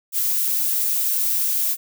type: noise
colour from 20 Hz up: violet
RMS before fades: -21 dBFS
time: 0.12-1.77 s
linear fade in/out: 50 ms
effects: none